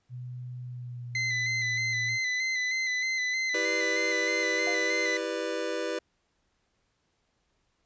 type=tone with pitch glide; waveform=sine; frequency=124.4 to 116.74 Hz; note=B2 to A#2; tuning=+13 to +3 cents; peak=-36 dBFS; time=0.09-2.19 s; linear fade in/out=50 ms; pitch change=-110 cents; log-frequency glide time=0.63-1.75 s
type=tone with vibrato; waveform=40% pulse; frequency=2032 Hz; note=B6; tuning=49 cents sharp; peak=-26 dBFS; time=1.15-5.17 s; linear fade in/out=2 ms; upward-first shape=square; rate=3.2 Hz; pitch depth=26 cents each way
type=chord; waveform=square; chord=E minor seventh; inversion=none; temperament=just; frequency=329.6 / 395.6 / 494.4 / 593.3 Hz; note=E4 / G4 / B4 / D5; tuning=0 / +16 / +2 / +18 cents; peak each=-37 / -37 / -34 / -37 dBFS; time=3.54-5.99 s; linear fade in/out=5 ms
type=tone with exponential decay; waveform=triangle; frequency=698.5 Hz; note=F5; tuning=in tune; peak=-29 dBFS; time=4.67-4.94 s; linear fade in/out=0 ms; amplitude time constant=58 ms
effects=pink hiss -74 dBFS RMS until 7.85 s + resampled to 16000 Hz